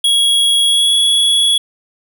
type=tone with pitch glide; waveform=square; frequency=3322 to 3366 Hz; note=G#7 to G#7; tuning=0 to +23 cents; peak=-10 dBFS; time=0.04-1.58 s; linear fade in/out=5 ms; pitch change=+23 cents; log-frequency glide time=0.65-0.94 s; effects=none